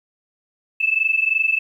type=tone pair together; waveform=sine; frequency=2614 / 2637 Hz; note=E7 / E7; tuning=-15 / 0 cents; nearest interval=unison; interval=15 cents; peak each=-19 dBFS; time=0.8-1.59 s; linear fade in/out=10 ms; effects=9-bit